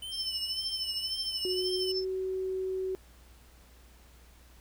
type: tone with vibrato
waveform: square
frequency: 3021 Hz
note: F#7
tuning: 35 cents sharp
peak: -38 dBFS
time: 0.02-1.92 s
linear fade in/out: 5 ms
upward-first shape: sine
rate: 1.9 Hz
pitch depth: 76 cents each way
type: tone with tremolo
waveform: sine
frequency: 5290 Hz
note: E8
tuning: 5 cents sharp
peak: -29 dBFS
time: 0.11-2.05 s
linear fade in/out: 50 ms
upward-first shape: triangle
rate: 13 Hz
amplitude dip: 75%
type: tone with pitch glide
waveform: sine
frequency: 368.5 to 376.5 Hz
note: F#4 to F#4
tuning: -7 to +30 cents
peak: -30 dBFS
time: 1.45-2.95 s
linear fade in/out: 0 ms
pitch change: +37 cents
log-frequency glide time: 1.74-1.94 s
effects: added 60 Hz sine -55 dBFS peak until 4.6 s + pink hiss -60 dBFS RMS until 4.6 s